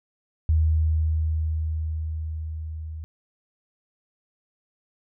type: tone with level ramp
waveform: sine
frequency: 78.9 Hz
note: D#2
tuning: 25 cents sharp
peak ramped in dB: -16 to -32 dBFS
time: 0.49-3.04 s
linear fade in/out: 0 ms
effects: none